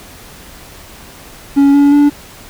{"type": "tone with pitch steps", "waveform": "triangle", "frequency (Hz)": [280, 284.7, 289.5], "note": ["C#4", "C#4", "D4"], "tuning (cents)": [18, 46, -25], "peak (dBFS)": -3, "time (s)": [1.56, 2.1], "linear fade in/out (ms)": 20, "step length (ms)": 180, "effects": ["pink hiss -36 dBFS RMS until 2.49 s"]}